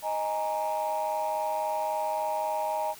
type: chord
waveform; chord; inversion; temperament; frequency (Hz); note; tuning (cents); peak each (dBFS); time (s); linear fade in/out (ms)
sine; D# suspended fourth; none; just; 622.3 / 829.7 / 933.4; D#5 / G#5 / A#5; 0 / -2 / +2; -30; 0.02-2.95; 50
effects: tanh soft clip ceiling -22 dBFS + white hiss -48 dBFS RMS until 2.99 s